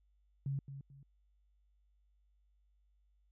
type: tone with echo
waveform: sine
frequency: 137.9 Hz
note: C#3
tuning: 9 cents flat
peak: -34 dBFS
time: 0.46-0.59 s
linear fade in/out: 2 ms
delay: 220 ms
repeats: 2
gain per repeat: -10 dB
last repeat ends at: 1.03 s
effects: added 50 Hz sine -69 dBFS peak until 3.31 s